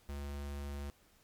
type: tone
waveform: square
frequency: 71.1 Hz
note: C#2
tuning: 45 cents sharp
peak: -40 dBFS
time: 0.09-0.9 s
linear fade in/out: 0 ms
effects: pink hiss -67 dBFS RMS until 1.23 s + MP3 96 kbps